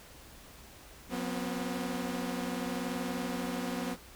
sawtooth tone cluster, 180.3 / 243.3 / 264.1 Hz, F#3 / B3 / C4, -45 / -26 / +16 cents, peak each -35 / -32 / -35 dBFS, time 1.09-3.97 s, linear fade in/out 50 ms, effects added 60 Hz sine -60 dBFS peak until 4.15 s + pink hiss -53 dBFS RMS until 4.15 s

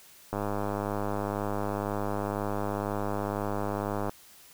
click train, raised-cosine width 1 ms, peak -17 dBFS, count 385, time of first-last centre 0.33-4.095 s, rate 102 Hz, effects white hiss -54 dBFS RMS until 4.53 s

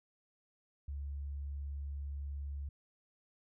sine tone, 70.7 Hz, C#2, 35 cents sharp, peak -38 dBFS, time 0.88-2.69 s, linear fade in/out 5 ms, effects none

